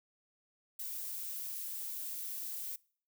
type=noise; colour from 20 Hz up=violet; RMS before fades=-41 dBFS; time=0.79-2.76 s; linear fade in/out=5 ms; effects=noise-tail reverb RT60 0.5 s tail -24 dB re dry